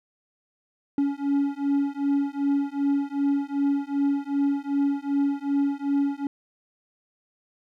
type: beating tone pair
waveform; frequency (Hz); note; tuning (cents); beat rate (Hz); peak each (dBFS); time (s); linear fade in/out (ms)
triangle; 280 / 282.6; C#4 / C#4; +18 / +34; 2.6; -23 / -23; 0.98-6.27; 2
effects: none